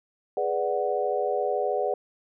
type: chord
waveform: sine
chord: G# half-diminished seventh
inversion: none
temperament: equal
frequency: 415.3 / 493.9 / 587.3 / 740 Hz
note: G#4 / B4 / D5 / F#5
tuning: 0 / 0 / 0 / 0 cents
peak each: -29 dBFS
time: 0.37-1.94 s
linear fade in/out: 2 ms
effects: none